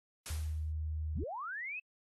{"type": "noise with exponential decay", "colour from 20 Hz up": "white", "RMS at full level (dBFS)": -41, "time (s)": [0.26, 0.72], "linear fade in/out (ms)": 2, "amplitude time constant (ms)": 100}
{"type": "tone", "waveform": "sine", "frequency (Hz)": 77.78, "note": "D#2", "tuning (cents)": 0, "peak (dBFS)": -34, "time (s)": [0.3, 1.24], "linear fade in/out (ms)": 5}
{"type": "linear sweep", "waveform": "sine", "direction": "up", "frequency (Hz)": [51.91, 2640], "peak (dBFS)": -38, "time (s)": [1.14, 1.8], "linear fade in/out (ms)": 10}
{"effects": ["AAC 32 kbps"]}